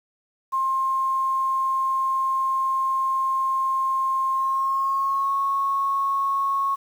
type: tone with pitch glide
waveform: sine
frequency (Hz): 1062 to 1098.2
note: C6 to C#6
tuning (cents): +25 to -17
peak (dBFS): -20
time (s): 0.52-6.76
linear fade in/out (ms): 20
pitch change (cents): +58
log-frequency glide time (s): 4.32-5.33
effects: 8-bit

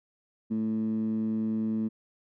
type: tone with band-pass filter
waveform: 15% pulse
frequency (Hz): 110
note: A2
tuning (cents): 0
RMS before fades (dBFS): -29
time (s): 0.5-1.89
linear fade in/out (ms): 20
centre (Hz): 240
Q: 8.6
effects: none

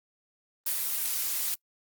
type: noise with ADSR envelope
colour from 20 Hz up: blue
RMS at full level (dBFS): -27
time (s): 0.66-1.55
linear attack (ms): 8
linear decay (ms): 79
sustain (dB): -3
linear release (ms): 10
effects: noise-tail reverb RT60 0.1 s tail -25 dB re dry + Opus 24 kbps

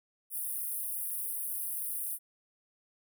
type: high-pass noise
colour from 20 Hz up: pink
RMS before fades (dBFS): -36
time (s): 0.3-2.19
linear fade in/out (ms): 50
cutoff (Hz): 9300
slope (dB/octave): 96
effects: none

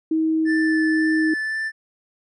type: tone with pitch glide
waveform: sine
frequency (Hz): 318.5 to 316.1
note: D#4 to D#4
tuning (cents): +41 to +27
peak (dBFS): -17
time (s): 0.11-1.34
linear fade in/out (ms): 5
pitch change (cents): -14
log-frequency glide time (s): 0.44-1.05
type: tone with vibrato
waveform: triangle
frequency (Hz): 1759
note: A6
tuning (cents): -1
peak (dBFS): -21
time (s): 0.45-1.72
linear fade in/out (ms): 50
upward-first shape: sine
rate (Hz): 1.9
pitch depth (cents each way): 10
effects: resampled to 24000 Hz

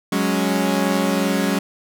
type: chord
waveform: sawtooth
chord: F# suspended second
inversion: none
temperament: equal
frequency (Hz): 185 / 207.7 / 277.2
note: F#3 / G#3 / C#4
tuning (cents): 0 / 0 / 0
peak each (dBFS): -18 / -18 / -18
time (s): 0.12-1.59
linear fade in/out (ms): 5
effects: none

